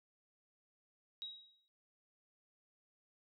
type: tone with exponential decay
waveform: sine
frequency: 3820 Hz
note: A#7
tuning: 42 cents sharp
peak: -40 dBFS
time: 1.22-1.68 s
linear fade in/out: 0 ms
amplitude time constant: 98 ms
effects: none